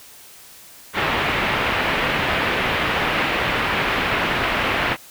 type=low-pass noise; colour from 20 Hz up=white; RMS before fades=-21 dBFS; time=0.93-4.97 s; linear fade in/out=50 ms; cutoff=2700 Hz; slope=24 dB/octave; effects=white hiss -44 dBFS RMS until 5.1 s